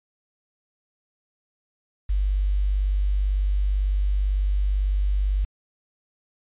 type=tone with quantisation; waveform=sine; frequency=49 Hz; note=G1; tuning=in tune; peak=-19 dBFS; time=2.09-5.45 s; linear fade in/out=10 ms; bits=8; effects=resampled to 8000 Hz